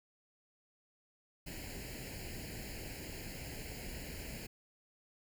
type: noise with comb filter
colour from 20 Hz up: pink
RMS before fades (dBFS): -45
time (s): 1.46-4.47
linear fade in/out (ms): 10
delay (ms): 0.42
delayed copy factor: +0.85
effects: none